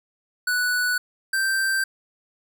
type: tone pair in turn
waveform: square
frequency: 1480 / 1565.6 Hz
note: F#6 / G6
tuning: 0 / -3 cents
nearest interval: minor second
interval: 97 cents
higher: second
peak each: -21 dBFS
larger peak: neither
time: 0.47-0.98 / 1.33-1.84 s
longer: neither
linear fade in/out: 5 ms
effects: none